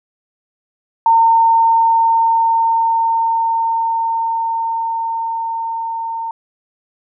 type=tone with level ramp; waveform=sine; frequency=911 Hz; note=A#5; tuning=40 cents flat; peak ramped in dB=-7 to -20 dBFS; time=1.06-6.31 s; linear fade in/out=2 ms; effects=none